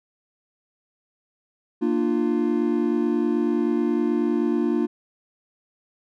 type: chord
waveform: triangle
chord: Bb major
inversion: none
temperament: equal with one note detuned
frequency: 233.1 / 299.8 / 349.2 Hz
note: Bb3 / D4 / F4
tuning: 0 / +36 / 0 cents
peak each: -22 dBFS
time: 1.81-4.87 s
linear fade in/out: 20 ms
effects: none